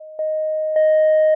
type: tone with level steps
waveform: sine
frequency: 622.3 Hz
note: D#5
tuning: in tune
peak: -34 / -18 / -9 dBFS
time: 0-1.35 s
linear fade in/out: 10 ms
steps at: 0.19 / 0.76 s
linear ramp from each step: 2 ms
effects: tanh soft clip ceiling -10 dBFS